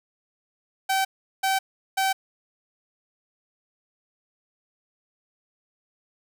sawtooth tone bursts, 770 Hz, G5, 31 cents flat, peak -17 dBFS, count 3, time 0.89-2.13 s, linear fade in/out 10 ms, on 160 ms, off 380 ms, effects none

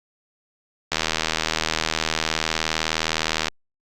click train, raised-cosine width 0.2 ms, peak -3 dBFS, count 205, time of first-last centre 0.92-3.483 s, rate 79.6 Hz, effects Opus 48 kbps

